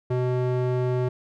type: tone with band-pass filter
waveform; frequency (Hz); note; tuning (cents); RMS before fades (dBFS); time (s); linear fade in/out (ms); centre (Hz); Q
square; 125.5; B2; +28; -24; 0.1-1.09; 10; 350; 0.88
effects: none